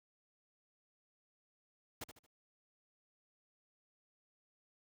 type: noise with echo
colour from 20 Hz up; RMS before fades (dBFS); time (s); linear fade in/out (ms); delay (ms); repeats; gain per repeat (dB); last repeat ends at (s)
pink; -43; 2.01-2.04; 5; 75; 3; -9; 2.265
effects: high-pass 80 Hz 12 dB/octave